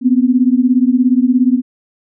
sine beating tone pair, 244.7 / 261.7 Hz, B3 / C4, -16 / 0 cents, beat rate 17 Hz, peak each -11 / -12 dBFS, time 0.01-1.62 s, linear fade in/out 50 ms, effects none

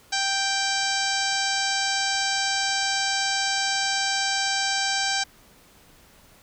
harmonic tone, 784 Hz, G5, in tune, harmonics 1 / 2 / 3 / 4 / 5 / 6 / 7 / 8 / 9 / 10, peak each -29 / -28 / -33 / -33 / -32 / -31 / -31 / -33 / -39 / -36 dBFS, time 0.12-5.24 s, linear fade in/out 10 ms, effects pink hiss -54 dBFS RMS until 6.42 s

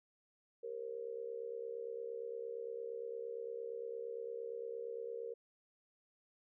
sine tone with amplitude modulation, 466.2 Hz, A#4, in tune, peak -37 dBFS, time 0.63-5.34 s, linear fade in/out 10 ms, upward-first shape sine, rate 68.7 Hz, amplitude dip 85%, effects none

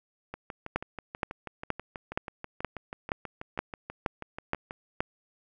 two click trains, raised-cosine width 0.5 ms, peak -22 / -12 dBFS, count 28 / 10, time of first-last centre 0.34-4.709 / 0.76-5.005 s, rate 6.18 / 2.12 Hz, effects none

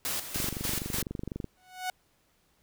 white noise with tremolo, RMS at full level -32 dBFS, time 0.05-1.02 s, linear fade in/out 0 ms, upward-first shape square, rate 3.4 Hz, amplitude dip 65%
click train, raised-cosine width 3 ms, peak -22 dBFS, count 27, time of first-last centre 0.36-1.443 s, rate 24 Hz
sawtooth tone with exponential growth, 738 Hz, F#5, 5 cents flat, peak -24 dBFS, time 1.57-1.9 s, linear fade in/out 2 ms, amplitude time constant 70 ms
effects pink hiss -69 dBFS RMS until 2.62 s

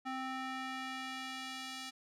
square tone with band-pass filter sweep, 261.6 Hz, C4, in tune, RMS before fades -42 dBFS, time 0.05-1.91 s, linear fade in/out 20 ms, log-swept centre 1200 to 4300 Hz, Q 0.86, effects none

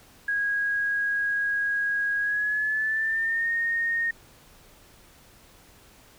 sine tone with pitch glide, 1646 to 1847.6 Hz, G#6 to A#6, -16 to -16 cents, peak -23 dBFS, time 0.28-4.11 s, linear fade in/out 5 ms, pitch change +200 cents, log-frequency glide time 2.19-3.5 s, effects pink hiss -54 dBFS RMS until 6.18 s

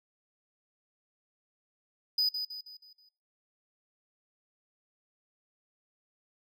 triangle tone with echo, 4978 Hz, D#8, in tune, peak -23 dBFS, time 2.18-2.29 s, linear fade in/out 5 ms, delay 160 ms, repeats 5, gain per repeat -7 dB, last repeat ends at 3.09 s, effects noise-tail reverb RT60 0.4 s tail -25 dB re dry

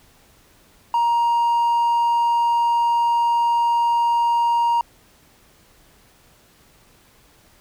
triangle tone, 940 Hz, A#5, 14 cents sharp, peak -13 dBFS, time 0.94-4.81 s, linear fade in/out 2 ms, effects tanh soft clip ceiling -9 dBFS + pink hiss -54 dBFS RMS until 7.6 s

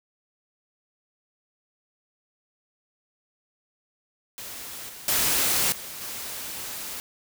white noise with level steps, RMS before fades -38 / -42 / -23 / -38 / -35 dBFS, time 4.38-7 s, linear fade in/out 0 ms, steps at 4.89 / 5.08 / 5.72 / 6.01 s, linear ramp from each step 2 ms, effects none

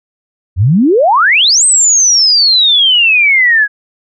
sine exponential two-way sweep, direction up then down, 82 to 8372 to 1640 Hz, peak -5 dBFS, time 0.56-3.68 s, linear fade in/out 50 ms, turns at 1.65 s, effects none

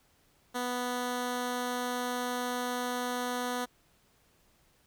10% pulse tone, 246.9 Hz, B3, in tune, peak -23 dBFS, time 0.54-3.66 s, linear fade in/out 20 ms, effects pink hiss -67 dBFS RMS until 4.86 s

